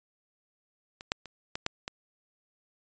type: clicks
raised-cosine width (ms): 0.2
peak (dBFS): -25 / -9 / -26 / -16 / -11 / -18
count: 6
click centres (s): 1.009 / 1.119 / 1.257 / 1.555 / 1.664 / 1.879
effects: resampled to 16000 Hz